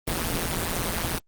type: noise with amplitude modulation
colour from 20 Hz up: pink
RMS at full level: -23 dBFS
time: 0.07-1.19 s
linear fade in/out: 10 ms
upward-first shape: sine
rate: 170 Hz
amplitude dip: 100%
effects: Opus 32 kbps